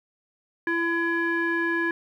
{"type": "tone with low-pass filter", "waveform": "square", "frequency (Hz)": 336.4, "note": "E4", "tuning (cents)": 35, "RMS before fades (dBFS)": -25, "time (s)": [0.67, 1.91], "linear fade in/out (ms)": 2, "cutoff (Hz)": 1800, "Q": 7.9, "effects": ["10-bit"]}